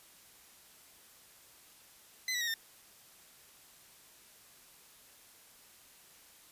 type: tone with pitch steps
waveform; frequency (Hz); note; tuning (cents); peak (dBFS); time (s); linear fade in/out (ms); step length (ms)
20% pulse; 2027 / 1952.3 / 1880.4 / 1811.1; B6 / B6 / A#6 / A6; +45 / -20 / +15 / +50; -27; 2.28-2.54; 2; 65
effects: white hiss -59 dBFS RMS until 6.51 s + resampled to 32000 Hz